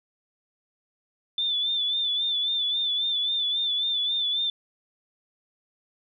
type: tone with vibrato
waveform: sine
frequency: 3520 Hz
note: A7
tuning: in tune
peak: -23 dBFS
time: 1.38-4.5 s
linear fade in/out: 2 ms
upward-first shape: sine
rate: 3.7 Hz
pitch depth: 53 cents each way
effects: none